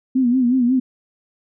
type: tone with vibrato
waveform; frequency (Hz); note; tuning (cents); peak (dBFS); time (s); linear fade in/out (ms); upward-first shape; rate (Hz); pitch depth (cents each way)
sine; 250.2; B3; +23; -13; 0.15-0.8; 10; sine; 5.5; 93
effects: none